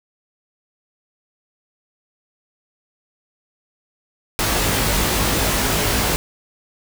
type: noise with comb filter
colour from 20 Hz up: pink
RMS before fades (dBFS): -19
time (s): 4.39-6.16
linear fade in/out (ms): 0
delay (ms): 19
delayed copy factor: +0.8
effects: none